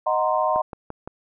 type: chord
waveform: sine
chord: C half-diminished seventh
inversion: first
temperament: equal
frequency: 622.3 / 740 / 932.3 / 1046.5 Hz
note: Eb5 / Gb5 / Bb5 / C6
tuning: 0 / 0 / 0 / 0 cents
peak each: -23 / -25 / -25 / -24 dBFS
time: 0.06-0.62 s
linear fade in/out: 10 ms
type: click train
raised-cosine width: 1 ms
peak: -19 dBFS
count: 4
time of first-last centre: 0.56-1.075 s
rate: 5.82 Hz
effects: none